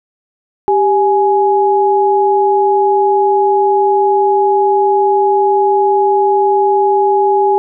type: tone pair together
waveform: sine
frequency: 394.2 / 835.3 Hz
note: G4 / G#5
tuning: +10 / +10 cents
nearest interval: octave + minor second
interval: 1300 cents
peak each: -11 dBFS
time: 0.68-7.58 s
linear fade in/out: 0 ms
effects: none